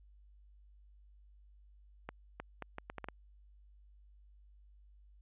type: accelerating click train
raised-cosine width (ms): 0.5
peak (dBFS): -26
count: 8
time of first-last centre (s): 2.09-3.086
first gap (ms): 310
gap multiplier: 0.72
effects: added 50 Hz sine -58 dBFS peak until 5.21 s + resampled to 8000 Hz